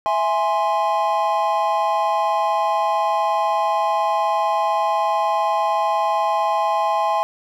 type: chord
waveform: triangle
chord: E augmented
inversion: none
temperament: equal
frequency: 659.3 / 830.6 / 1046.5 Hz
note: E5 / G#5 / B#5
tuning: 0 / 0 / 0 cents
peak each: -21 / -18 / -20 dBFS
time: 0.06-7.23 s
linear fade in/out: 0 ms
effects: none